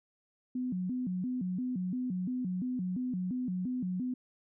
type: tone with vibrato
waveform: sine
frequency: 214.5 Hz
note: A3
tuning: 44 cents flat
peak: -31 dBFS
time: 0.55-4.14 s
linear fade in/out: 5 ms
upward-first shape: square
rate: 2.9 Hz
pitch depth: 280 cents each way
effects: none